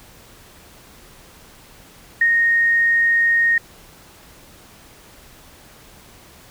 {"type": "tone with ADSR envelope", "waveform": "sine", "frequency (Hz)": 1857, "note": "A#6", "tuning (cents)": -7, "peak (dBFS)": -11, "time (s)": [2.21, 3.58], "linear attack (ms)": 5, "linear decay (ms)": 62, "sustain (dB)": -2, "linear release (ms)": 3, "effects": ["pink hiss -46 dBFS RMS until 6.5 s"]}